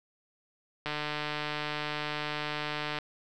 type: click train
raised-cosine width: 0.3 ms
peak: -17 dBFS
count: 320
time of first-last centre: 0.86-2.987 s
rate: 150 Hz
effects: none